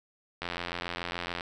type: click train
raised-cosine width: 0.3 ms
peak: -17 dBFS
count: 87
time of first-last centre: 0.42-1.409 s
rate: 87 Hz
effects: none